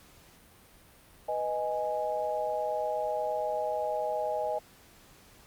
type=chord; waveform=sine; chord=G# minor; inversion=first; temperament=equal; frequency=493.9 / 622.3 / 830.6 Hz; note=B4 / D#5 / G#5; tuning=0 / 0 / 0 cents; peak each=-36 / -31 / -33 dBFS; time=1.28-4.59 s; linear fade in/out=10 ms; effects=pink hiss -57 dBFS RMS until 5.46 s + Opus 48 kbps